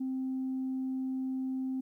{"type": "tone", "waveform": "sine", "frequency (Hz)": 261.6, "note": "C4", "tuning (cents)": 0, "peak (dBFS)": -30, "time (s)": [0, 1.81], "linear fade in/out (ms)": 10, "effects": ["tanh soft clip ceiling -28 dBFS", "12-bit"]}